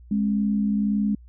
sine tone pair together, 207.7 / 269.5 Hz, G#3 / C#4, 0 / -49 cents, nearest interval perfect fourth, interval 451 cents, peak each -20 / -29 dBFS, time 0.11-1.15 s, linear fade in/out 5 ms, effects added 60 Hz sine -44 dBFS peak until 1.28 s

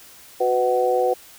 harmonic tone with a mistuned harmonic, 124.8 Hz, B2, 19 cents sharp, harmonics 3 / 4 / 5 / 6, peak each -24 / -19 / -31 / -22 dBFS, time 0.4-1.14 s, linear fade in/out 10 ms, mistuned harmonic 3, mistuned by -32 cents, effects white hiss -46 dBFS RMS until 1.38 s

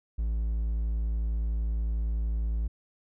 triangle tone, 55.4 Hz, A1, 13 cents sharp, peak -24 dBFS, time 0.18-2.68 s, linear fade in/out 10 ms, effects none

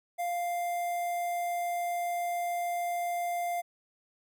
square tone with notch filter, 698.5 Hz, F5, in tune, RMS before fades -32 dBFS, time 0.18-3.62 s, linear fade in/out 20 ms, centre 4200 Hz, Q 0.63, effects none

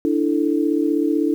sine chord, D suspended second, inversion none, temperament equal, 293.7 / 329.6 / 440 Hz, D4 / E4 / A4, 0 / 0 / 0 cents, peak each -19 / -20 / -24 dBFS, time 0.05-1.34 s, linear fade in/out 0 ms, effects 8-bit

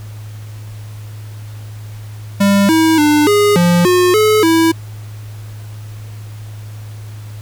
square tone with pitch steps, 199.5 / 321.6 / 298.5 / 412.5 / 174.4 / 360.4 / 429.2 / 327.4 Hz, G3 / E4 / D4 / G#4 / F3 / F#4 / A4 / E4, +31 / -43 / +28 / -12 / -2 / -45 / -43 / -12 cents, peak -9 dBFS, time 2.4-4.72 s, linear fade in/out 10 ms, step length 290 ms, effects added 106 Hz sine -27 dBFS peak until 7.41 s + pink hiss -42 dBFS RMS until 7.41 s

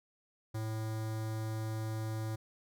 square tone with notch filter, 110 Hz, A2, in tune, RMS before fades -37 dBFS, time 0.54-2.36 s, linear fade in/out 10 ms, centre 2700 Hz, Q 1.5, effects none

